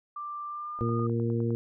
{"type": "tone with pitch glide", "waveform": "sine", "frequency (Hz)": [1181, 1222.6], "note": ["D6", "D#6"], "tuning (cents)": [9, -31], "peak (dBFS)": -34, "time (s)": [0.16, 1.07], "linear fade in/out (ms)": 5, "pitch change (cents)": 60, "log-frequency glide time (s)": [0.47, 0.95]}
{"type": "click train", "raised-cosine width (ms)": 1, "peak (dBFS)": -33, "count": 8, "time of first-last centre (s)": [0.79, 1.506], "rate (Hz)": 9.78}
{"type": "harmonic tone", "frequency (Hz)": 116.4, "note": "A#2", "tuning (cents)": -2, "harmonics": [1, 2, 3, 4], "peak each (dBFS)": [-28, -31, -33, -34], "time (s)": [0.81, 1.55], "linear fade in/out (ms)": 0}
{"effects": []}